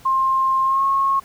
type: tone with pitch glide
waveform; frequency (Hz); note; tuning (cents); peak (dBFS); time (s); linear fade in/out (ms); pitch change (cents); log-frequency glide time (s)
sine; 1060 to 1089.2; C6 to C#6; +22 to -31; -15; 0.05-1.2; 10; +47; 0.64-0.84
effects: pink hiss -48 dBFS RMS until 1.24 s